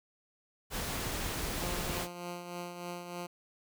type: noise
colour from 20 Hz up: pink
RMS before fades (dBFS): -36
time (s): 0.7-2.08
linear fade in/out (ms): 50
type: tone with tremolo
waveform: 10% pulse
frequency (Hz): 175.5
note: F3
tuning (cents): +9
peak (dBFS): -29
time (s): 1.61-3.27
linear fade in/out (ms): 10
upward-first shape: triangle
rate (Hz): 3.3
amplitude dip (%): 55
effects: none